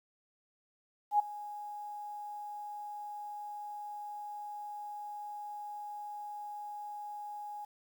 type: tone with ADSR envelope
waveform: sine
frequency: 830.6 Hz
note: G#5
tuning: in tune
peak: -21 dBFS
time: 1.11-7.65 s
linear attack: 84 ms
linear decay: 9 ms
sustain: -19 dB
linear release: 7 ms
effects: 10-bit